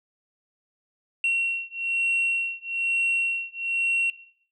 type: beating tone pair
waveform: sine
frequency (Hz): 2731 / 2732.1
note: F7 / F7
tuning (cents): -39 / -39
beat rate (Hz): 1.1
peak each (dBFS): -24 / -24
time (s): 1.24-4.1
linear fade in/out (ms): 2
effects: noise-tail reverb RT60 0.6 s tail -18 dB re dry + tanh soft clip ceiling -18 dBFS